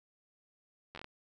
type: slowing click train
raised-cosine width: 0.3 ms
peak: -29 dBFS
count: 6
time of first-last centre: 0.95-1.044 s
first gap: 11 ms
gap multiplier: 1.27
effects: none